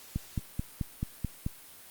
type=click train; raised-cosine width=5 ms; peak=-18 dBFS; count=7; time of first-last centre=0.16-1.464 s; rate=4.6 Hz; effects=white hiss -51 dBFS RMS until 1.9 s + Opus 48 kbps